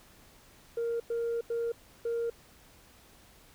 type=tone bursts at uneven times; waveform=sine; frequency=466.2 Hz; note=A#4; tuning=in tune; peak=-27 dBFS; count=4; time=0.77-1 / 1.1-1.41 / 1.5-1.72 / 2.05-2.3 s; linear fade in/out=5 ms; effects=tanh soft clip ceiling -27 dBFS + pink hiss -58 dBFS RMS until 3.54 s

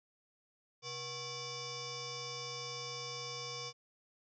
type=tone with frequency modulation; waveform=sine; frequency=2929 Hz; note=F#7; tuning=18 cents flat; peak=-40 dBFS; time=0.82-3.73 s; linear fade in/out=50 ms; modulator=612 Hz; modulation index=5; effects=none

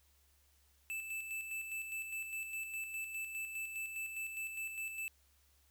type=tone with tremolo; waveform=square; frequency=2637 Hz; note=E7; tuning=in tune; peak=-39 dBFS; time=0.9-5.08 s; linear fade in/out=0 ms; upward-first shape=square; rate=4.9 Hz; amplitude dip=45%; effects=added 69 Hz sine -70 dBFS peak until 5.7 s + white hiss -72 dBFS RMS until 5.7 s

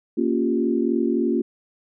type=chord; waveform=sine; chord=G half-diminished seventh; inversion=first; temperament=equal; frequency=233.1 / 277.2 / 349.2 / 392 Hz; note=Bb3 / Db4 / F4 / G4; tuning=0 / 0 / 0 / 0 cents; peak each=-23 / -24 / -23 / -28 dBFS; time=0.17-1.42 s; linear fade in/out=10 ms; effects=none

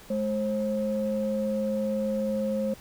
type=tone pair together; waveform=sine; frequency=211.8 / 533.3 Hz; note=G#3 / C5; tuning=+34 / +33 cents; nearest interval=octave + major third; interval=1599 cents; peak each=-27 / -27 dBFS; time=0.1-2.74 s; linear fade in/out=5 ms; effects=tanh soft clip ceiling -18 dBFS + pink hiss -50 dBFS RMS until 2.8 s

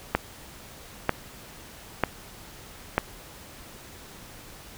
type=click train; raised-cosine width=0.5 ms; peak=-5 dBFS; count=4; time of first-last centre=0.15-2.98 s; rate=1.06 Hz; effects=pink hiss -46 dBFS RMS until 4.77 s

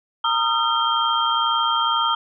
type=tone cluster; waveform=sine; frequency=921 / 1237 / 1359 / 3183 Hz; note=A#5 / D#6 / F6 / G7; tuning=-21 / -10 / -48 / +26 cents; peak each=-23 dBFS; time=0.24-2.15 s; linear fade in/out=5 ms; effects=none

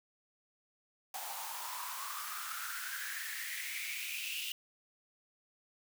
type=noise with high-pass filter sweep; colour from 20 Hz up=white; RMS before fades=-41 dBFS; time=1.14-4.52 s; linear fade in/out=2 ms; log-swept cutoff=770 to 2900 Hz; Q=7.6; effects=none

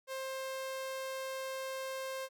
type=tone; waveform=sawtooth; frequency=529 Hz; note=C5; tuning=19 cents sharp; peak=-34 dBFS; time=0.07-2.29 s; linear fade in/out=50 ms; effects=none

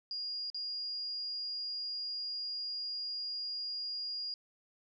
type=tone with dropouts; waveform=sine; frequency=4844 Hz; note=D#8; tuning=47 cents flat; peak=-36 dBFS; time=0.11-4.34 s; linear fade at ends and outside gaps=1 ms; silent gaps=0.501-0.545 s; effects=none

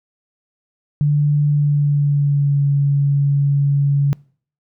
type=tone with pitch glide; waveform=sine; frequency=146.7 to 141.38 Hz; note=D3 to C#3; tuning=-2 to +34 cents; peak=-12 dBFS; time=1.01-4.13 s; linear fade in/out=0 ms; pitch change=-64 cents; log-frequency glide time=1.47-2.65 s; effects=noise-tail reverb RT60 0.5 s tail -25 dB re dry

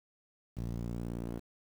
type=tone with band-pass filter sweep; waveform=sawtooth; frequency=58.3 Hz; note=A#1; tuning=1 cent sharp; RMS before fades=-38 dBFS; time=0.56-1.4 s; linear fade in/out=20 ms; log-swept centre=140 to 290 Hz; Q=0.99; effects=9-bit

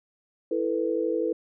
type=chord; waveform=sine; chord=E suspended fourth; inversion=none; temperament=equal with one note detuned; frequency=329.6 / 441.8 / 493.9 Hz; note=E4 / A4 / B4; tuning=0 / +7 / 0 cents; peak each=-28 dBFS; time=0.51-1.33 s; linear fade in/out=5 ms; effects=none

